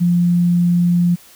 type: tone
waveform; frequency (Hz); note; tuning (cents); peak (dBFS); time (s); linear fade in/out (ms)
sine; 174.61; F3; 0; -11; 0-1.16; 20
effects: white hiss -45 dBFS RMS until 1.35 s